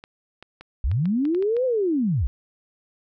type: clicks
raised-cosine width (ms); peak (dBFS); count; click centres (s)
0.3; -25; 9; 0.039 / 0.426 / 0.61 / 0.915 / 1.056 / 1.253 / 1.348 / 1.425 / 1.567
type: linear two-way sweep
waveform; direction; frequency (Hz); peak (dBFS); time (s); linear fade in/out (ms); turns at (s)
sine; up then down; 48.18 to 526 to 48.18; -19; 0.84-2.27; 0; 1.65
effects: none